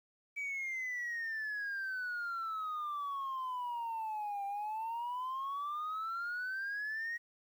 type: exponential two-way sweep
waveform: sine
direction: down then up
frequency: 2300 to 792 to 1894 Hz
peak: -34 dBFS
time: 0.36-7.18 s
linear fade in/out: 20 ms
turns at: 4.45 s
effects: tanh soft clip ceiling -34 dBFS + 11-bit